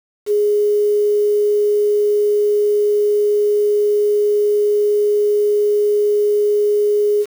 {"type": "tone with quantisation", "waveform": "sine", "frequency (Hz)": 415.3, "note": "G#4", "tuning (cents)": 0, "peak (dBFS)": -12, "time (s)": [0.26, 7.26], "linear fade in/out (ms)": 50, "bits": 6, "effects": []}